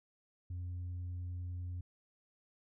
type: tone with tanh clipping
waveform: sine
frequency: 89 Hz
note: F2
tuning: 33 cents sharp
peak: -39 dBFS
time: 0.5-1.81 s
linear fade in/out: 5 ms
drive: 1 dB
effects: none